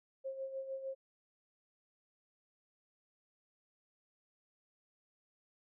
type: tone with tremolo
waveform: sine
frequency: 535 Hz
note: C5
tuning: 38 cents sharp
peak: -37 dBFS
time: 0.24-0.95 s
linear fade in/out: 20 ms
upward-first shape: sine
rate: 6.6 Hz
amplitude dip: 60%
effects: none

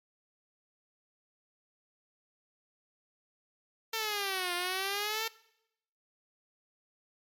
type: exponential two-way sweep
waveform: 5% pulse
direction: down then up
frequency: 453.7 to 349.2 to 453.7 Hz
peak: -20 dBFS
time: 3.93-5.28 s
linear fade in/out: 5 ms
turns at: 4.54 s
effects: noise-tail reverb RT60 0.8 s tail -21 dB re dry + MP3 96 kbps

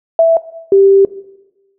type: tone pair in turn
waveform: sine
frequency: 659.3 / 392 Hz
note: E5 / G4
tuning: 0 / 0 cents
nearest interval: major sixth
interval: 900 cents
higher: first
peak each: -4 dBFS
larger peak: neither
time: 0.19-0.37 / 0.72-1.05 s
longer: second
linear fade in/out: 2 ms
effects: noise-tail reverb RT60 1.0 s tail -17 dB re dry

